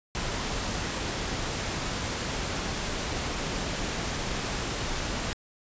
pink noise, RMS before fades -31 dBFS, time 0.15-5.33 s, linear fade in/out 0 ms, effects resampled to 16000 Hz

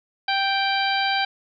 harmonic tone, 784 Hz, G5, in tune, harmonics 1 / 2 / 3 / 4 / 5 / 6, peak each -23 / -26 / -28 / -29 / -30 / -31 dBFS, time 0.28-1.25 s, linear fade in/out 5 ms, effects none

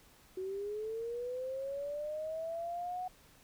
sine linear sweep, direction up, 370 to 740 Hz, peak -36 dBFS, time 0.37-3.08 s, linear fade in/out 5 ms, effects pink hiss -62 dBFS RMS until 3.43 s

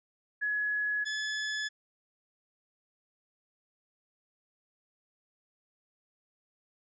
sine / sawtooth tone pair in turn, 1689 / 1716.5 Hz, G#6 / A6, +29 / -43 cents, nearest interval unison, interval 28 cents, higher second, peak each -28 dBFS, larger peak neither, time 0.41-1.05 / 1.05-1.69 s, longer neither, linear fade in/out 20 ms, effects resampled to 16000 Hz

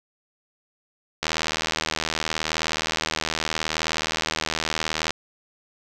click train, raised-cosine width 0.2 ms, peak -6 dBFS, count 308, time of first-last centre 1.23-5.106 s, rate 79.2 Hz, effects none

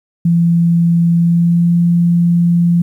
sine tone with pitch glide, 169.5 to 171.87 Hz, E3 to F3, +49 to -27 cents, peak -8 dBFS, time 0.25-2.82 s, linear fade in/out 5 ms, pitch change +24 cents, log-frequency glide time 1.15-1.77 s, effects 8-bit

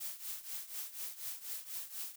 blue noise with tremolo, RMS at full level -40 dBFS, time 0-2.16 s, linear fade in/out 10 ms, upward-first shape triangle, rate 4.1 Hz, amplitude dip 85%, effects none

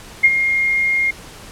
sine tone with ADSR envelope, 2131 Hz, C7, 31 cents sharp, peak -5 dBFS, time 0.23-1.11 s, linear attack 17 ms, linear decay 45 ms, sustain -9 dB, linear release 9 ms, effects pink hiss -38 dBFS RMS until 1.51 s + low-pass 11000 Hz 12 dB/octave

